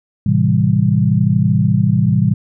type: chord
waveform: sine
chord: A minor seventh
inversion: none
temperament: equal with one note detuned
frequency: 110 / 130.81 / 162.45 / 196 Hz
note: A2 / C3 / E3 / G3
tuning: 0 / 0 / -25 / 0 cents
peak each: -16 dBFS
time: 0.26-2.34 s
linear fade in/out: 5 ms
effects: none